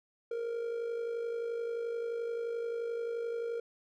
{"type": "tone with amplitude modulation", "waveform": "triangle", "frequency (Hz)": 466.2, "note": "A#4", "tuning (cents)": 0, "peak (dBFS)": -29, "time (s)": [0.31, 3.6], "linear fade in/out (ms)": 5, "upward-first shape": "sine", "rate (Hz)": 51.5, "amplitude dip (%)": 50, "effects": []}